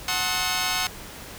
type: chord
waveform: 10% pulse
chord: F# diminished seventh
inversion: none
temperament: just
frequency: 740 / 888 / 1065.6 / 1278.7 Hz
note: F#5 / A5 / C6 / Eb6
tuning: 0 / +16 / +31 / +47 cents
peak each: -19 / -24 / -21 / -22 dBFS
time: 0.08-0.87 s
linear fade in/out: 2 ms
effects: pink hiss -40 dBFS RMS until 1.38 s